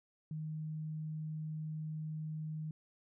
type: tone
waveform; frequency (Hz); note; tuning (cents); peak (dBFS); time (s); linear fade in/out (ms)
sine; 155.56; D#3; 0; -38; 0.31-2.71; 2
effects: none